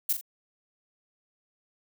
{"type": "noise with echo", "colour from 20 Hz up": "violet", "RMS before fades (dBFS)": -25, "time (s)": [0.09, 0.13], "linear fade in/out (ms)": 5, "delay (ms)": 41, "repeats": 2, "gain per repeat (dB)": -8, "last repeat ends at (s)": 0.212, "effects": []}